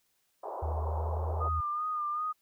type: band-pass noise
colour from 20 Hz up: white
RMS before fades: -39 dBFS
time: 0.43-1.49 s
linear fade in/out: 5 ms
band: 380 to 1000 Hz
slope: 48 dB/octave
type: tone with pitch glide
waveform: sine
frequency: 77.78 to 80.8 Hz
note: D#2 to E2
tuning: 0 to -34 cents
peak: -30 dBFS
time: 0.62-1.61 s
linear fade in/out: 10 ms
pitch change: +66 cents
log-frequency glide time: 0.85-1.25 s
type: tone with vibrato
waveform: sine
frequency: 1217 Hz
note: D#6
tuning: 39 cents flat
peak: -30 dBFS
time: 1.4-2.33 s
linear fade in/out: 20 ms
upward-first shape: sine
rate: 2.6 Hz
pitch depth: 42 cents each way
effects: white hiss -74 dBFS RMS until 2.41 s